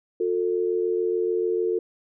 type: tone pair together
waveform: sine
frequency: 359.3 / 446.1 Hz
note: F4 / A4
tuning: +49 / +24 cents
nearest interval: major third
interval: 375 cents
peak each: -24 dBFS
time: 0.2-1.79 s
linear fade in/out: 5 ms
effects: none